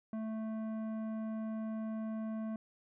sine tone with tanh clipping, 220 Hz, A3, in tune, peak -38 dBFS, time 0.13-2.56 s, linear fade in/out 2 ms, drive 12 dB, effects none

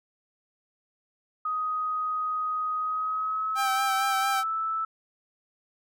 sine tone with pitch glide, 1252 to 1315 Hz, D#6 to E6, +10 to -5 cents, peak -26 dBFS, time 1.45-4.85 s, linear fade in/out 5 ms, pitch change +85 cents, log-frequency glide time 2.78-3.99 s
sawtooth tone with vibrato, 784 Hz, G5, in tune, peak -22 dBFS, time 3.55-4.44 s, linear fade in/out 50 ms, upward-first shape sine, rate 4.4 Hz, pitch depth 24 cents each way
effects none

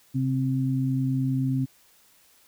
sine tone pair together, 133.2 / 262.9 Hz, C3 / C4, +31 / +8 cents, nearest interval octave, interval 1177 cents, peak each -24 / -26 dBFS, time 0.14-1.66 s, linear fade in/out 20 ms, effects white hiss -59 dBFS RMS until 2.47 s

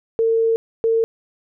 sine tone bursts at uneven times, 453.1 Hz, A#4, 49 cents flat, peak -14 dBFS, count 2, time 0.19-0.56 / 0.84-1.04 s, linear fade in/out 0 ms, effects none

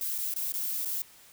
violet noise with dropouts, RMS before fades -32 dBFS, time 0.01-1.02 s, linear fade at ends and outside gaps 1 ms, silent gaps 0.18-0.184 / 0.339-0.362 / 0.521-0.539 / 0.849-0.857 s, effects white hiss -55 dBFS RMS until 1.32 s

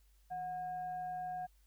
sine tone with frequency modulation, 731 Hz, F#5, 21 cents flat, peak -38 dBFS, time 0.3-1.47 s, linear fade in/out 20 ms, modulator 892 Hz, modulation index 0.26, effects added 50 Hz sine -64 dBFS peak until 1.66 s + white hiss -75 dBFS RMS until 1.66 s

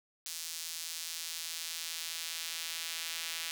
sawtooth tone with high-pass filter sweep, 164.81 Hz, E3, in tune, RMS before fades -40 dBFS, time 0.26-3.51 s, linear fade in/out 0 ms, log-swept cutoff 5100 to 2900 Hz, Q 1, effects none

